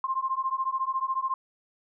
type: beating tone pair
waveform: sine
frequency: 1050 / 1064 Hz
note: C6 / C6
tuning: +6 / +29 cents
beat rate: 14 Hz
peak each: -29 dBFS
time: 0.04-1.34 s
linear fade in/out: 2 ms
effects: none